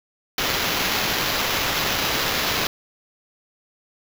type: noise with sample-and-hold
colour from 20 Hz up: white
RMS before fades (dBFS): -23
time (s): 0.38-2.67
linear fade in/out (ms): 2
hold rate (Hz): 8820
effects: none